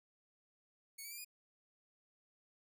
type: tone with pitch steps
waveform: 5% pulse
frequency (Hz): 2217 / 2294 / 2373 / 2456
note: C#7 / D7 / D7 / D#7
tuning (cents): 0 / -41 / +17 / -23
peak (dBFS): -37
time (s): 0.98-1.248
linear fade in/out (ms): 10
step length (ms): 67
effects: none